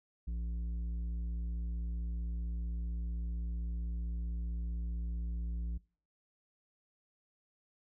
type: tone with tanh clipping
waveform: sine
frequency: 57.8 Hz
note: A#1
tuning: 14 cents flat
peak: -36 dBFS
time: 0.27-5.78 s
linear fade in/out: 10 ms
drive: 8 dB
effects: noise-tail reverb RT60 0.4 s tail -23 dB re dry